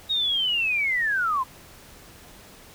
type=linear sweep; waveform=sine; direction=down; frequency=3785 to 987.8 Hz; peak=-21 dBFS; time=0.09-1.44 s; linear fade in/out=20 ms; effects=pink hiss -48 dBFS RMS until 2.74 s